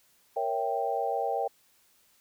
sine chord, A# diminished seventh, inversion none, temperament equal, 466.2 / 554.4 / 659.3 / 784 Hz, A#4 / C#5 / E5 / G5, 0 / 0 / 0 / 0 cents, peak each -33 / -34 / -34 / -30 dBFS, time 0.36-1.48 s, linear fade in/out 10 ms, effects white hiss -65 dBFS RMS until 2.2 s

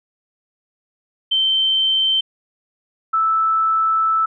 sine tone pair in turn, 3108 / 1315.1 Hz, G7 / E6, -16 / -4 cents, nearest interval octave + minor third, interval 1488 cents, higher first, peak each -14 dBFS, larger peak neither, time 1.31-2.21 / 3.13-4.26 s, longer second, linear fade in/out 10 ms, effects none

